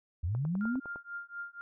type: linear sweep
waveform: sine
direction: up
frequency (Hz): 74.3 to 271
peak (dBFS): -29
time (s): 0.23-0.8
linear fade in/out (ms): 10
type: click train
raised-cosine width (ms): 1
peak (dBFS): -31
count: 7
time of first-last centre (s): 0.35-0.959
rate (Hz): 9.85
type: tone with tremolo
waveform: sine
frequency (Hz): 1400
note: F6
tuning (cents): +4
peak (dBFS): -35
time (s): 0.61-1.61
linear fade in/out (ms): 0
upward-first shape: triangle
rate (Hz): 4.1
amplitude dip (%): 100
effects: none